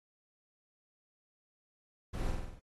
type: noise with echo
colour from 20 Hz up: brown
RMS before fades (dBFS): -37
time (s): 2.13-2.31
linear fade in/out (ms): 10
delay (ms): 48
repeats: 6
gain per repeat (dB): -3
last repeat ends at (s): 2.598
effects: AAC 32 kbps